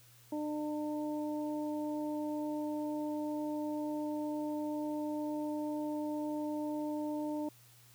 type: harmonic tone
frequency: 300.7 Hz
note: D4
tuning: 41 cents sharp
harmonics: 1 / 2 / 3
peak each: -35 / -41 / -45 dBFS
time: 0.32-7.49 s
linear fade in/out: 5 ms
effects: added 120 Hz sine -62 dBFS peak until 7.94 s + white hiss -62 dBFS RMS until 7.94 s